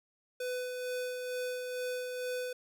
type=tone with tremolo; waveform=square; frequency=500 Hz; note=B4; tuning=21 cents sharp; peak=-34 dBFS; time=0.4-2.53 s; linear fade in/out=5 ms; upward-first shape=sine; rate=2.2 Hz; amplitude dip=35%; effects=none